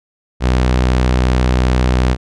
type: tone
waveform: sawtooth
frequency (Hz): 62.7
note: B1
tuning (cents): +27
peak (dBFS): -7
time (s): 0.4-2.17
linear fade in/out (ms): 50
effects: low-pass 6000 Hz 12 dB/octave